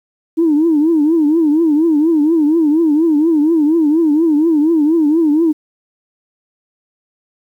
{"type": "tone with vibrato", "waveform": "sine", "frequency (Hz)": 313.2, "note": "D#4", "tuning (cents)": 11, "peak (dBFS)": -8, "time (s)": [0.37, 5.53], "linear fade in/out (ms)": 20, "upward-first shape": "triangle", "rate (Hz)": 4.2, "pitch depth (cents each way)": 160, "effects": ["tanh soft clip ceiling -5 dBFS", "8-bit"]}